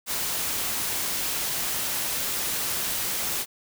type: noise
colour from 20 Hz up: white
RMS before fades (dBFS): -28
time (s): 0.06-3.46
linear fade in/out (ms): 50
effects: none